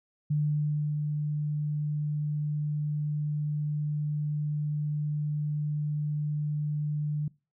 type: tone with ADSR envelope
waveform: sine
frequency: 149.2 Hz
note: D3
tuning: 28 cents sharp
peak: -23 dBFS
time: 0.3-7.28 s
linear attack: 10 ms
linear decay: 650 ms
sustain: -4 dB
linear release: 3 ms
effects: noise-tail reverb RT60 0.3 s tail -23 dB re dry